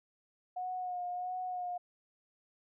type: tone with vibrato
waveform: sine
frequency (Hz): 725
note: F#5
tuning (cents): -35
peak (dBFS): -35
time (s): 0.56-1.78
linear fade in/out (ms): 10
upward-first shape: sine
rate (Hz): 1.5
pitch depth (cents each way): 28
effects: none